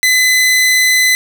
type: tone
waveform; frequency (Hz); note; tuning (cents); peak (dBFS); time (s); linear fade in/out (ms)
sawtooth; 2017; B6; +36; -5; 0.03-1.15; 0
effects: none